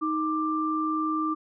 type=tone pair together; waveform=sine; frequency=313 / 1181.7 Hz; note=D#4 / D6; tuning=+10 / +10 cents; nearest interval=octave + major seventh; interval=2300 cents; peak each=-27 dBFS; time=0.01-1.35 s; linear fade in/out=20 ms; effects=none